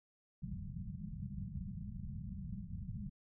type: low-pass noise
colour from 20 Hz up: white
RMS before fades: -44 dBFS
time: 0.42-3.1 s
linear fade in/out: 10 ms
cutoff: 210 Hz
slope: 96 dB/octave
effects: none